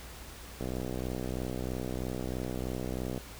click train, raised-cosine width 2 ms, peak -22 dBFS, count 163, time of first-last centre 0.61-3.177 s, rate 63.1 Hz, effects added 60 Hz sine -48 dBFS peak until 3.39 s + pink hiss -48 dBFS RMS until 3.39 s

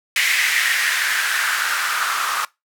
blue noise with band-pass filter sweep, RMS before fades -20 dBFS, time 0.16-2.45 s, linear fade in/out 2 ms, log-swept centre 2100 to 1200 Hz, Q 4.1, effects noise-tail reverb RT60 0.2 s tail -22 dB re dry

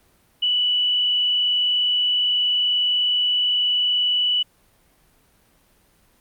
sine tone with frequency modulation, 2960 Hz, F#7, in tune, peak -17 dBFS, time 0.42-4.43 s, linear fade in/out 10 ms, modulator 39.2 Hz, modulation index 0.87, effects pink hiss -59 dBFS RMS until 6.2 s + Opus 32 kbps

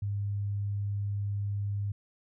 sine tone, 101.3 Hz, G#2, 43 cents flat, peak -29 dBFS, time 0.02-1.92 s, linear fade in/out 5 ms, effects none

